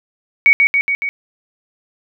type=tone with echo; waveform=sine; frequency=2245 Hz; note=C#7; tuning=21 cents sharp; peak=-5 dBFS; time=0.46-0.53 s; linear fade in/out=0 ms; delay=140 ms; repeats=4; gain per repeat=-3 dB; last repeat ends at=1.09 s; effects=none